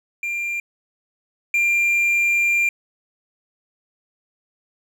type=tone pair in turn; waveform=triangle; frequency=2385 / 2385 Hz; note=D7 / D7; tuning=+26 / +26 cents; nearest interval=unison; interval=0 cents; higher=neither; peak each=-21 / -14 dBFS; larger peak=second; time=0.23-0.6 / 1.54-2.69 s; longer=second; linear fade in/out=2 ms; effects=none